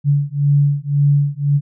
sine beating tone pair, 142.4 / 144.3 Hz, C#3 / D3, +47 / -30 cents, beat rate 1.9 Hz, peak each -15 dBFS, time 0.04-1.61 s, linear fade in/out 50 ms, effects none

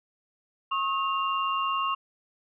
sine tone cluster, 1087 / 1268 / 2790 Hz, C#6 / D#6 / F7, -34 / +32 / -2 cents, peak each -26 / -33 / -33 dBFS, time 0.71-1.95 s, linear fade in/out 10 ms, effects none

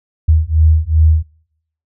sine beating tone pair, 77.7 / 80.3 Hz, D#2 / E2, -2 / -45 cents, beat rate 2.6 Hz, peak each -11 dBFS, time 0.28-1.23 s, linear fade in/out 10 ms, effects noise-tail reverb RT60 0.7 s tail -25 dB re dry

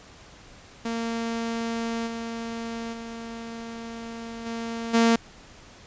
sawtooth tone with level steps, 230 Hz, A#3, 23 cents flat, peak -23 / -27 / -31 / -26 / -13 dBFS, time 0.85-5.16 s, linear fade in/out 5 ms, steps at 2.06 / 2.92 / 4.45 / 4.93 s, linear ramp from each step 20 ms, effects pink hiss -49 dBFS RMS until 5.86 s + resampled to 16000 Hz

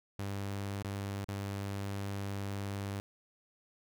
sawtooth tone with dropouts, 99.5 Hz, G2, 26 cents sharp, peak -32 dBFS, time 0.19-3 s, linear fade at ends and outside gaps 0 ms, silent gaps 0.825-0.847 / 1.245-1.285 s, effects none

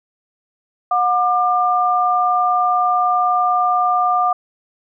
sine tone pair together, 725 / 1196 Hz, F#5 / D6, -35 / +31 cents, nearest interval major sixth, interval 866 cents, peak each -16 dBFS, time 0.91-4.33 s, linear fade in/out 5 ms, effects none

